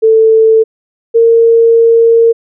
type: tone pair in turn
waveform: sine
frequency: 443.8 / 459.5 Hz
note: A4 / A#4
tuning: +15 / -25 cents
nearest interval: minor second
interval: 60 cents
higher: second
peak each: -3 dBFS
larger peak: neither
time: 0.02-0.64 / 1.14-2.33 s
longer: second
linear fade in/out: 20 ms
effects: none